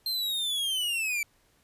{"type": "linear sweep", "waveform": "45% pulse", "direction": "down", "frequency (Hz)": [4186, 2300], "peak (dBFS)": -27, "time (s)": [0.06, 1.23], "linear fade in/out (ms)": 2, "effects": ["pink hiss -66 dBFS RMS until 1.63 s", "resampled to 32000 Hz"]}